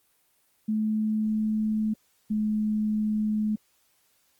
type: tone pair in turn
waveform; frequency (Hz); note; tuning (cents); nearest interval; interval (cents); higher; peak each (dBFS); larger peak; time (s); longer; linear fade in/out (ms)
sine; 216.1 / 213.7; A3 / G#3; -31 / +50; unison; 19; first; -23; neither; 0.68-1.94 / 2.3-3.56; neither; 10
effects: white hiss -67 dBFS RMS until 4.39 s + Opus 24 kbps